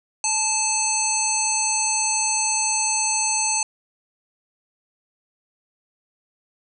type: harmonic tone with a mistuned harmonic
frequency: 871 Hz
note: A5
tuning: 18 cents flat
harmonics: 1 / 3 / 5 / 7 / 9 / 10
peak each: -27 / -28 / -30 / -24 / -25 / -29 dBFS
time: 0.24-3.63 s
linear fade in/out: 2 ms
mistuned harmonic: 7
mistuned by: +52 cents
effects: none